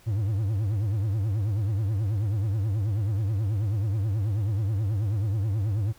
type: tone with vibrato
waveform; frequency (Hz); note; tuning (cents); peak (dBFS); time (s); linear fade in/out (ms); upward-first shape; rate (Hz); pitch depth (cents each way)
triangle; 103.83; G#2; 0; -21; 0.06-5.93; 20; triangle; 9.3; 200
effects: pink hiss -56 dBFS RMS until 5.98 s